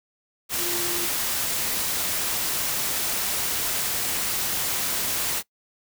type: tone in noise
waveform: sine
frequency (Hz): 348.5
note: F4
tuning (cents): -4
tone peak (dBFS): -32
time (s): 0.57-1.09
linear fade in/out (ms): 50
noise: white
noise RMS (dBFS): -26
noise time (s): 0.49-5.43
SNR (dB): -9
effects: noise-tail reverb RT60 0.1 s tail -21 dB re dry